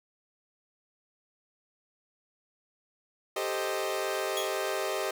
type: chord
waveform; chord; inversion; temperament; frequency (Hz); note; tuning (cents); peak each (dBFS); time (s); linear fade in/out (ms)
sawtooth; A half-diminished seventh; third; equal; 392 / 440 / 523.3 / 622.3; G4 / A4 / C5 / Eb5; 0 / 0 / 0 / 0; -30 / -34 / -32 / -30; 3.36-5.11; 5
type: tone with exponential decay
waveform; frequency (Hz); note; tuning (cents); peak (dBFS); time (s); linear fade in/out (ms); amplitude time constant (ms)
sawtooth; 3322; G#7; 0; -26; 4.37-4.61; 1; 51
effects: none